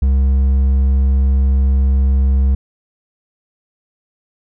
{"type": "tone with hard clipping", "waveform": "triangle", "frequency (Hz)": 67.1, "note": "C2", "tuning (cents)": 44, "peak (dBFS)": -11, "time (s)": [0.02, 2.55], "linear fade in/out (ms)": 5, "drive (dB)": 7, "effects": []}